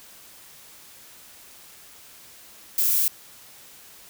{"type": "noise with amplitude modulation", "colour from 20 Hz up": "violet", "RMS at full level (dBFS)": -20, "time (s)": [2.78, 3.08], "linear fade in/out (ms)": 2, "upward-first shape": "sine", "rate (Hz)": 217, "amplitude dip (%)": 25, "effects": ["white hiss -48 dBFS RMS until 4.09 s"]}